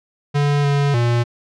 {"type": "tone with pitch steps", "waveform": "square", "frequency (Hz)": [144.3, 142.3, 119.1], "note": ["D3", "C#3", "A#2"], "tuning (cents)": [-30, 46, 38], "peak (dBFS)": -15, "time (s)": [0.34, 1.24], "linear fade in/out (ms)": 20, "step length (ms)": 300, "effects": ["low-pass 5000 Hz 12 dB/octave"]}